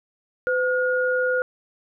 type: tone pair together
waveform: sine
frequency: 507 / 1434 Hz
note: B4 / F6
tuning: +45 / +45 cents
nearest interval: octave + tritone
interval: 1800 cents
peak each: -21 / -23 dBFS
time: 0.47-1.42 s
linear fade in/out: 0 ms
effects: none